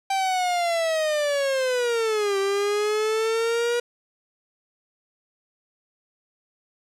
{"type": "linear two-way sweep", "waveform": "45% pulse", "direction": "down then up", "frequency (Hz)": [784, 390, 481.3], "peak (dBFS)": -21, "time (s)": [0.1, 3.8], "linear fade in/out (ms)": 5, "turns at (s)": 2.38, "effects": ["low-pass 9000 Hz 12 dB/octave", "10-bit"]}